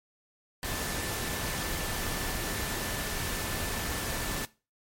sine tone in noise, 1760 Hz, A6, in tune, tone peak -42 dBFS, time 0.63-4.45 s, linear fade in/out 0 ms, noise pink, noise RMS -33 dBFS, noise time 0.63-4.45 s, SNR -12 dB, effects noise-tail reverb RT60 0.3 s tail -19 dB re dry + MP3 64 kbps

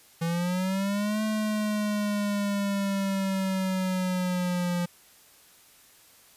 square linear two-way sweep, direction up then down, 164.81 to 216.7 to 174.7 Hz, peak -26 dBFS, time 0.21-4.86 s, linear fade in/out 10 ms, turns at 1.23 s, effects white hiss -56 dBFS RMS until 6.36 s + resampled to 32000 Hz

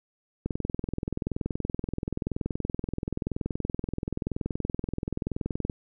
click train, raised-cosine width 3 ms, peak -16 dBFS, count 111, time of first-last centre 0.46-5.698 s, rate 21 Hz, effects none

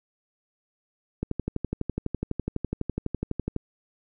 click train, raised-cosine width 3 ms, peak -14 dBFS, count 29, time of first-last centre 1.23-3.563 s, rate 12 Hz, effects none

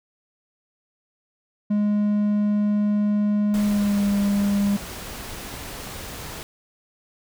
triangle tone with pitch glide, 207.7 to 201.7 Hz, G#3 to G3, 0 to +50 cents, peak -16 dBFS, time 1.7-4.77 s, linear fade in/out 10 ms, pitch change -50 cents, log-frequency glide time 3.61-4.04 s
pink noise, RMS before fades -35 dBFS, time 3.54-6.43 s, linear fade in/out 0 ms
click, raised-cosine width 2 ms, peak -22 dBFS, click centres 5.54 s
effects none

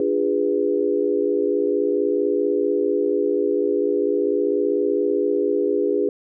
sine chord, D diminished seventh, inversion none, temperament equal with one note detuned, 293.7 / 349.2 / 409.6 / 493.9 Hz, D4 / F4 / Ab4 / Cb5, 0 / 0 / -24 / 0 cents, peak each -25 / -25 / -20 / -25 dBFS, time 0-6.09 s, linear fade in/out 2 ms, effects none

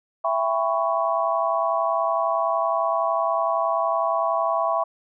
sine chord, C# half-diminished seventh, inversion first, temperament just, 665.2 / 798.3 / 997.9 / 1108.7 Hz, E5 / G5 / B5 / C#6, +16 / +31 / +18 / 0 cents, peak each -23 / -28 / -27 / -25 dBFS, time 0.24-4.84 s, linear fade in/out 10 ms, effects none

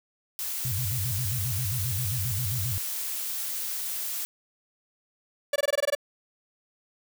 blue noise, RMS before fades -32 dBFS, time 0.39-4.25 s, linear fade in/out 0 ms
sine tone with vibrato, 110 Hz, A2, in tune, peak -28 dBFS, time 0.65-2.78 s, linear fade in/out 0 ms, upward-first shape square, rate 7.5 Hz, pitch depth 240 cents each way
45% pulse tone bursts, 574 Hz, D5, 40 cents flat, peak -22 dBFS, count 9, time 5.53-5.951 s, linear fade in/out 5 ms, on 29 ms, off 20 ms
effects none

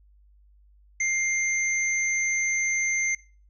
sine tone pair together, 2100 / 6206 Hz, C7 / G8, +6 / -18 cents, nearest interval octave + perfect fifth, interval 1876 cents, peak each -24 / -28 dBFS, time 1-3.15 s, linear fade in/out 5 ms, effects noise-tail reverb RT60 0.4 s tail -22 dB re dry + added 50 Hz sine -54 dBFS peak until 3.49 s

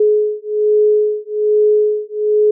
sine beating tone pair, 422.3 / 423.5 Hz, G#4 / G#4, +29 / +34 cents, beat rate 1.2 Hz, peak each -14 dBFS, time 0-2.51 s, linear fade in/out 5 ms, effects none

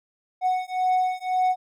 triangle beating tone pair, 738 / 739.9 Hz, F#5 / F#5, -5 / 0 cents, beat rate 1.9 Hz, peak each -22 dBFS, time 0.41-1.56 s, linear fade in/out 50 ms, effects none

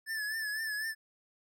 square tone with vibrato, 1737 Hz, A6, 23 cents flat, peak -34 dBFS, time 0.06-0.95 s, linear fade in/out 50 ms, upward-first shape triangle, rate 4 Hz, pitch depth 70 cents each way, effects none

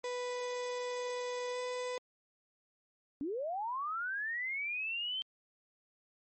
35% pulse tone with pitch glide, 493.9 to 498.5 Hz, B4 to B4, 0 to +16 cents, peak -34 dBFS, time 0.04-1.98 s, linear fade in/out 2 ms, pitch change +16 cents, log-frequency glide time 1.51-1.58 s
sine linear sweep, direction up, 261.6 to 3136 Hz, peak -34 dBFS, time 3.21-5.22 s, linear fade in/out 0 ms
effects MP3 32 kbps

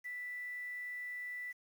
sine tone with quantisation, 1975.5 Hz, B6, in tune, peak -40 dBFS, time 0.04-1.53 s, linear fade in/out 20 ms, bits 10, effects none

